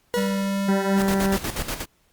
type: tone with exponential decay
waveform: 40% pulse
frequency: 483.4 Hz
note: B4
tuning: 37 cents flat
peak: -19 dBFS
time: 0.14-0.74 s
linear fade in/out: 0 ms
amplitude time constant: 130 ms
type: tone with pitch glide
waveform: square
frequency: 196 to 197.48 Hz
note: G3 to G3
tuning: 0 to +13 cents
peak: -23 dBFS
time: 0.16-1 s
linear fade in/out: 20 ms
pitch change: +13 cents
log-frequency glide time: 0.38-0.71 s
type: harmonic tone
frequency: 195 Hz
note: G3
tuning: 9 cents flat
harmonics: 1 / 2 / 3 / 4 / 5 / 7 / 8 / 9 / 10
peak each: -20 / -26 / -30 / -32 / -34 / -37 / -38 / -39 / -40 dBFS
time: 0.68-1.37 s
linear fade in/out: 10 ms
type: noise with tremolo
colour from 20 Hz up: pink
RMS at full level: -27 dBFS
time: 0.96-1.86 s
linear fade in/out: 50 ms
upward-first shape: square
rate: 8.3 Hz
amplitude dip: 65%
effects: pink hiss -64 dBFS RMS until 2.12 s + Opus 48 kbps